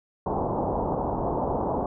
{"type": "low-pass noise", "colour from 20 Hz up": "white", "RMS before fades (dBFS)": -27, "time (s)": [0.26, 1.86], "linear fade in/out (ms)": 2, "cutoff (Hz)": 950, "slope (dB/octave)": 48, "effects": []}